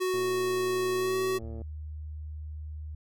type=tone with pitch glide; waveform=square; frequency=370 to 376.3 Hz; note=F#4 to F#4; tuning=0 to +29 cents; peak=-27 dBFS; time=0-1.39 s; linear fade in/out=20 ms; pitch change=+29 cents; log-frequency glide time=0.96-1.16 s
type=click train; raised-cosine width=2 ms; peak=-31 dBFS; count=168; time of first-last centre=0.14-1.618 s; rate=113 Hz
type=tone; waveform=sine; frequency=76.2 Hz; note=D#2; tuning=36 cents flat; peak=-36 dBFS; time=1.42-2.95 s; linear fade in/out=5 ms
effects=none